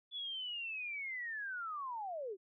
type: linear sweep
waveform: sine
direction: down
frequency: 3455 to 357.4 Hz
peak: -39 dBFS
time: 0.11-2.37 s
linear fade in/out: 50 ms
effects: none

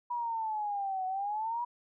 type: exponential two-way sweep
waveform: sine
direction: down then up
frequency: 974 to 742 to 974 Hz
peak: -31 dBFS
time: 0.1-1.65 s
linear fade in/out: 10 ms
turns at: 1.06 s
effects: none

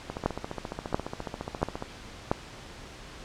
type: two click trains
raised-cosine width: 1 ms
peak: -19 / -9 dBFS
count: 26 / 4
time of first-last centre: 0.1-1.824 / 0.26-2.315 s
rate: 14.5 / 1.46 Hz
effects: pink hiss -45 dBFS RMS until 3.24 s + low-pass 6000 Hz 12 dB/octave

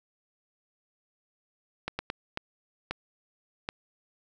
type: clicks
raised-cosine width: 0.3 ms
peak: -15 dBFS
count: 6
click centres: 1.88 / 1.99 / 2.101 / 2.374 / 2.91 / 3.689 s
effects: none

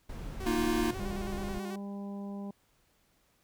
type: noise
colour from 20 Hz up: brown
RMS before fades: -39 dBFS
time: 0.09-1.59 s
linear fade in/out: 5 ms
type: tone with vibrato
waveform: sawtooth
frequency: 368.1 Hz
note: F#4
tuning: 9 cents flat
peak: -36 dBFS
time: 0.4-1.76 s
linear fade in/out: 5 ms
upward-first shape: square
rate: 9.2 Hz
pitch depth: 54 cents each way
type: chord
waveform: square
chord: Bb suspended fourth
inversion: none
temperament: equal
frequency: 233.1 / 311.1 / 349.2 Hz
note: Bb3 / Eb4 / F4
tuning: 0 / 0 / 0 cents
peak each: -33 dBFS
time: 0.46-0.91 s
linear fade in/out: 5 ms
type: harmonic tone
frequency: 200 Hz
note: G3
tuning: 35 cents sharp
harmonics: 1 / 2 / 3 / 4 / 5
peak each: -37 / -48 / -50 / -52 / -55 dBFS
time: 0.99-2.51 s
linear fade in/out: 5 ms
effects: pink hiss -70 dBFS RMS until 3.43 s

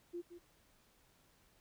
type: tone with echo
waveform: sine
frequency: 347.5 Hz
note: F4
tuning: 9 cents flat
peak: -40 dBFS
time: 0.13-0.22 s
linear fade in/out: 20 ms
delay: 170 ms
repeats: 1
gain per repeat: -10 dB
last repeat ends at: 0.39 s
effects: pink hiss -70 dBFS RMS until 1.6 s

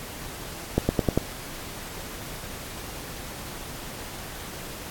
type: accelerating click train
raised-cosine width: 2 ms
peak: -6 dBFS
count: 5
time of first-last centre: 0.78-1.176 s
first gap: 110 ms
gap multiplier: 0.93
effects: pink hiss -38 dBFS RMS until 4.9 s + AAC 64 kbps

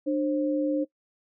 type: tone pair together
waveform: sine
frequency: 298.3 / 531.9 Hz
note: D4 / C5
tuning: +27 / +28 cents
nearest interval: minor seventh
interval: 1001 cents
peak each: -24 / -28 dBFS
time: 0.06-0.85 s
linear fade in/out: 20 ms
effects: noise-tail reverb RT60 0.1 s tail -21 dB re dry

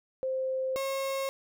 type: tone pair in turn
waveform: sine / 35% pulse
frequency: 523.3 / 541.1 Hz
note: C5 / C#5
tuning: 0 / -42 cents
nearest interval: minor second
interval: 58 cents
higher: second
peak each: -28 dBFS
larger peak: neither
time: 0.23-0.76 / 0.76-1.29 s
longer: neither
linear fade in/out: 0 ms
effects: none

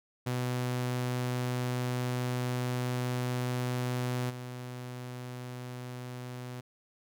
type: tone with level steps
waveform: sawtooth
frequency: 124.7 Hz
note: B2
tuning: 17 cents sharp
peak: -26 / -35 dBFS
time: 0.26-6.61 s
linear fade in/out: 10 ms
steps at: 4.29 s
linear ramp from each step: 20 ms
effects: none

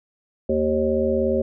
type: harmonic tone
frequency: 77 Hz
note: D#2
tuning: 17 cents flat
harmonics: 1 / 3 / 5 / 7 / 8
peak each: -30 / -24 / -23 / -22 / -30 dBFS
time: 0.49-1.42 s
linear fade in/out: 5 ms
effects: none

